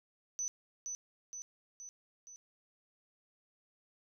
sine tone with echo, 6000 Hz, F#8, 23 cents sharp, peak -34 dBFS, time 0.39-0.48 s, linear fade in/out 0 ms, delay 470 ms, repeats 4, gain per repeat -4 dB, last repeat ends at 2.36 s, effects none

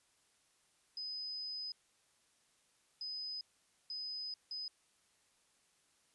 sine tone bursts at uneven times, 5020 Hz, D#8, 15 cents sharp, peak -40 dBFS, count 4, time 0.97-1.72 / 3.01-3.41 / 3.9-4.34 / 4.51-4.68 s, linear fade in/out 2 ms, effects white hiss -73 dBFS RMS until 6.14 s + resampled to 24000 Hz

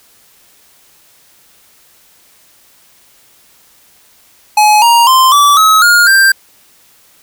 square tone with pitch steps, 846 / 938.7 / 1041.5 / 1155.7 / 1282.3 / 1422.8 / 1578.7 Hz, G#5 / A#5 / C6 / D6 / E6 / F6 / G6, +32 / +12 / -8 / -28 / -48 / +32 / +12 cents, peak -5 dBFS, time 4.57-6.32 s, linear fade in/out 5 ms, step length 250 ms, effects white hiss -47 dBFS RMS until 7.22 s

